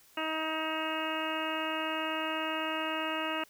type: harmonic tone with a mistuned harmonic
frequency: 315.9 Hz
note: D#4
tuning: 26 cents sharp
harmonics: 1 / 2 / 3 / 4 / 5 / 6 / 7 / 8 / 9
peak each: -38 / -38 / -39 / -38 / -41 / -43 / -46 / -41 / -39 dBFS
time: 0.17-3.44 s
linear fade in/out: 5 ms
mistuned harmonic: 8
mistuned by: +27 cents
effects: white hiss -61 dBFS RMS until 3.49 s